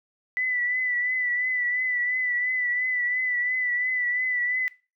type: tone with vibrato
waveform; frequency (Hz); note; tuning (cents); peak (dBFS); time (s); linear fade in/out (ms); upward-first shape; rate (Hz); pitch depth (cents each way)
sine; 1986; B6; +9; -23; 0.37-4.68; 0; triangle; 2.9; 43
effects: noise-tail reverb RT60 0.3 s tail -19 dB re dry